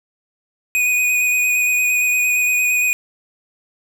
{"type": "tone with vibrato", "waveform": "square", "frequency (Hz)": 2483, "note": "D#7", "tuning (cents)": -4, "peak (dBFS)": -15, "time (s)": [0.75, 2.93], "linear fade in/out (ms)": 0, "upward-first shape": "square", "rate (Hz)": 8.7, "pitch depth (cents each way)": 13, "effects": []}